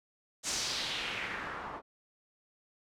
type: noise with low-pass filter sweep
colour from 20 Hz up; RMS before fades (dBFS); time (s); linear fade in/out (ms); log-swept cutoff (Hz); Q
white; -37; 0.43-1.82; 50; 7300 to 920; 2.2
effects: none